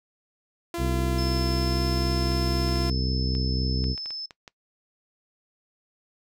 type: tone with pitch glide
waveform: sawtooth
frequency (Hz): 341.2 to 343.4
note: F4 to F4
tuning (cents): -40 to -29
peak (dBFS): -25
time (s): 0.74-2.9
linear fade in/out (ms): 2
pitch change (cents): +11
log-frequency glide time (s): 1.58-1.73
type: harmonic tone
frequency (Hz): 63.9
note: C2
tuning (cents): -40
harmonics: 1 / 2 / 3 / 4 / 5 / 6 / 7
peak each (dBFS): -26 / -29 / -34 / -34 / -40 / -41 / -39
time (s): 0.77-3.96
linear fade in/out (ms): 50
type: tone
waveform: sine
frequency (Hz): 5250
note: E8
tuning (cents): -8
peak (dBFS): -31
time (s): 1.18-4.26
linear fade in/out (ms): 5
type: clicks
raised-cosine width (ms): 0.2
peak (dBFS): -25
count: 10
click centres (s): 2.319 / 2.688 / 2.757 / 3.351 / 3.841 / 3.978 / 4.059 / 4.106 / 4.308 / 4.478
effects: noise-tail reverb RT60 0.1 s tail -20 dB re dry